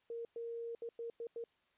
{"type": "tone bursts at uneven times", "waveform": "sine", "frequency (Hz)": 465.1, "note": "A#4", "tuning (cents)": -4, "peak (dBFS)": -40, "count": 6, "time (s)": [[0.1, 0.25], [0.36, 0.75], [0.82, 0.89], [0.99, 1.1], [1.2, 1.27], [1.36, 1.44]], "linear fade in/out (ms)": 2, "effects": ["white hiss -75 dBFS RMS until 1.77 s", "resampled to 8000 Hz"]}